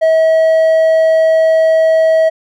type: tone with hard clipping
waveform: sine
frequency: 643 Hz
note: E5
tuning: 43 cents flat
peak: -8 dBFS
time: 0.01-2.3 s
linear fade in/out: 20 ms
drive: 3 dB
effects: none